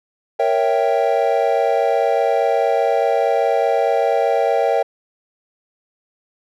triangle chord, A# diminished seventh, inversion none, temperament equal, 466.2 / 554.4 / 659.3 / 784 Hz, A#4 / C#5 / E5 / G5, 0 / 0 / 0 / 0 cents, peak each -18 dBFS, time 0.39-4.83 s, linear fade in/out 10 ms, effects none

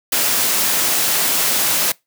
white noise, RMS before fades -17 dBFS, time 0.12-1.92 s, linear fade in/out 5 ms, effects noise-tail reverb RT60 0.2 s tail -24 dB re dry + high-pass 150 Hz 12 dB/octave

